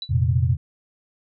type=tone with exponential decay; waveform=sine; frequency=3951 Hz; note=B7; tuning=in tune; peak=-24 dBFS; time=0.02-0.12 s; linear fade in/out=2 ms; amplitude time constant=20 ms
type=chord; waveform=sine; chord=F suspended fourth; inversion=none; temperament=equal; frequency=87.31 / 116.54 / 130.81 Hz; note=F2 / Bb2 / C3; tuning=0 / 0 / 0 cents; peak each=-21 dBFS; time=0.09-0.57 s; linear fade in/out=20 ms
effects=none